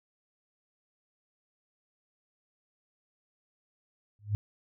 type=tone with exponential growth; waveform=sine; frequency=103.83 Hz; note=G#2; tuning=in tune; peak=-22 dBFS; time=4.19-4.35 s; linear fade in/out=0 ms; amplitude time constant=33 ms; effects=none